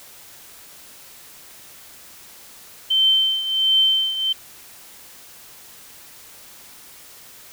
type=tone with tremolo; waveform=sine; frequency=3100 Hz; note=G7; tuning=20 cents flat; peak=-12 dBFS; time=2.9-4.33 s; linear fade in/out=10 ms; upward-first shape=triangle; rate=1.4 Hz; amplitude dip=75%; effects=white hiss -44 dBFS RMS until 7.52 s